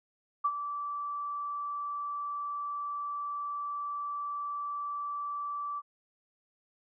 sine tone with ADSR envelope, 1161 Hz, D6, 20 cents flat, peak -23 dBFS, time 0.44-5.82 s, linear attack 12 ms, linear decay 55 ms, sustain -10 dB, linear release 40 ms, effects none

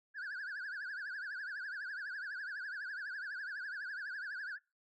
sine tone with vibrato, 1575 Hz, G6, 8 cents sharp, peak -37 dBFS, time 0.14-4.59 s, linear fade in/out 50 ms, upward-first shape triangle, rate 12 Hz, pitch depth 190 cents each way, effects noise-tail reverb RT60 0.3 s tail -26 dB re dry + tanh soft clip ceiling -39 dBFS

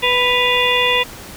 harmonic tone with a mistuned harmonic, 494.4 Hz, B4, 2 cents sharp, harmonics 1 / 2 / 4 / 5 / 6 / 7, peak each -20 / -20 / -20 / -20 / -20 / -20 dBFS, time 0.02-1.04 s, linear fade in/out 20 ms, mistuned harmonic 6, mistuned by -98 cents, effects pink hiss -35 dBFS RMS until 1.36 s

